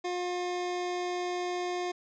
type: tone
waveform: 25% pulse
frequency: 357 Hz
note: F4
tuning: 38 cents sharp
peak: -27 dBFS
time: 0.04-1.92 s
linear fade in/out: 10 ms
effects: resampled to 16000 Hz + 11-bit